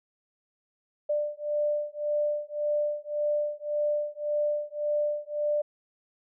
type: beating tone pair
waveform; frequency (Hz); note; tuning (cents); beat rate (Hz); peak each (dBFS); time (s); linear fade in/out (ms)
sine; 592 / 593.8; D5 / D5; +14 / +19; 1.8; -29; 1.09-5.62; 10
effects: none